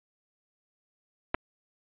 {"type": "clicks", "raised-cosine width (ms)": 0.5, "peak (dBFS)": [-13, -12], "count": 2, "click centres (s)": [1.344, 1.347], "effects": ["resampled to 8000 Hz"]}